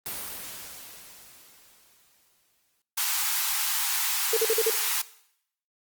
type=noise with exponential decay; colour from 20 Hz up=white; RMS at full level=-33 dBFS; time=0.06-2.82 s; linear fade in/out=1 ms; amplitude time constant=600 ms
type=high-pass noise; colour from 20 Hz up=white; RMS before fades=-27 dBFS; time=2.97-5.02 s; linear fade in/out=10 ms; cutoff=760 Hz; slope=96 dB/octave
type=tone bursts; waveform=sine; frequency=448.8 Hz; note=A4; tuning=34 cents sharp; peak=-20 dBFS; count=5; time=4.33-4.701 s; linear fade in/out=5 ms; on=39 ms; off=44 ms
effects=noise-tail reverb RT60 0.7 s tail -17 dB re dry + Opus 32 kbps